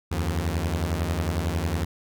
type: beating tone pair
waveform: sawtooth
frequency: 77.5 / 88.5 Hz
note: D#2 / F2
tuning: -6 / +23 cents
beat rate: 11 Hz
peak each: -23 dBFS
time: 0.11-1.85 s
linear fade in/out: 10 ms
effects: none